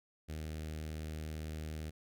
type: tone with notch filter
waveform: sawtooth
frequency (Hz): 77.78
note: D#2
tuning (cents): 0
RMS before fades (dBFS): -42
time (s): 0.28-1.91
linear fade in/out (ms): 20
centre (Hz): 1000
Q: 1.1
effects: none